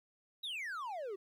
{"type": "exponential sweep", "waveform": "triangle", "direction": "down", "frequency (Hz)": [3951, 370], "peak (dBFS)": -37, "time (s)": [0.43, 1.16], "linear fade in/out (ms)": 10, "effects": ["13-bit"]}